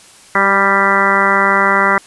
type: harmonic tone with a mistuned harmonic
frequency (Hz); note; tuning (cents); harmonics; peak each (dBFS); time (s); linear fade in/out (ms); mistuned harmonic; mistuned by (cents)
197.1; G3; +10; 1 / 2 / 3 / 4 / 5 / 6 / 7 / 8 / 9 / 10; -22 / -21 / -21 / -22 / -17 / -17 / -16 / -20 / -22 / -16; 0.35-1.98; 2; 2; -16
effects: white hiss -42 dBFS RMS until 2.06 s + resampled to 24000 Hz